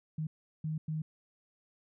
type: tone bursts at uneven times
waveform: sine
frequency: 156.2 Hz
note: D#3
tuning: 7 cents sharp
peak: -32 dBFS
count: 3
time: 0.18-0.27 / 0.64-0.78 / 0.88-1.02 s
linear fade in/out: 5 ms
effects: none